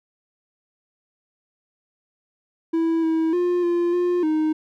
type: tone with pitch steps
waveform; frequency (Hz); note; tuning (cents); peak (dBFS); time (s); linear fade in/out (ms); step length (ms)
triangle; 328.4 / 322.8 / 354.1 / 346.6 / 354.1 / 311.1; E4 / E4 / F4 / F4 / F4 / D#4; -6 / -36 / +24 / -13 / +24 / 0; -16; 2.73-4.53; 10; 300
effects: none